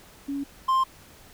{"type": "tone pair in turn", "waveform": ["sine", "triangle"], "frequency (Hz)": [280, 1051.1], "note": ["C#4", "C6"], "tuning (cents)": [18, 8], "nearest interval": "octave + major seventh", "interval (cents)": 2290, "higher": "second", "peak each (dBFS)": [-27, -17], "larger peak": "second", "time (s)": [[0.28, 0.44], [0.68, 0.84]], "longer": "neither", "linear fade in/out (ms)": 10, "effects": ["pink hiss -51 dBFS RMS until 1.33 s"]}